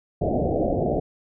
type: low-pass noise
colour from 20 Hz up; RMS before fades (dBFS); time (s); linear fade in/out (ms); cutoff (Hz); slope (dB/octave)
white; -23; 0.21-1; 10; 730; 96
effects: none